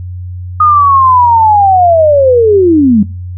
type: linear sweep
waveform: sine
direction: down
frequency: 1243 to 195.2 Hz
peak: -3 dBFS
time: 0.6-3.03 s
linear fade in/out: 5 ms
effects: noise-tail reverb RT60 0.4 s tail -23 dB re dry + added 90 Hz sine -19 dBFS peak until 3.37 s